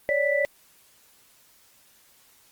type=tone cluster; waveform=sine; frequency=557 / 591 / 1977 Hz; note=C#5 / D5 / B6; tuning=+8 / +11 / +1 cents; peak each=-25 dBFS; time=0.09-0.45 s; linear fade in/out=0 ms; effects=white hiss -58 dBFS RMS until 2.51 s + Opus 32 kbps